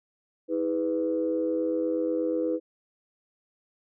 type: tone cluster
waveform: sine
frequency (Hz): 321.5 / 409.5 / 498.1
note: E4 / G#4 / B4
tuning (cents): -43 / -24 / +15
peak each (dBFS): -27 / -33 / -27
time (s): 0.48-2.6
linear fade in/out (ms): 50
effects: tanh soft clip ceiling -16 dBFS